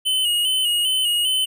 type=tone with vibrato; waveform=square; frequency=2960 Hz; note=F#7; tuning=in tune; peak=-18 dBFS; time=0.05-1.46 s; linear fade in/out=20 ms; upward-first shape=square; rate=2.5 Hz; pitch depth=48 cents each way; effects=none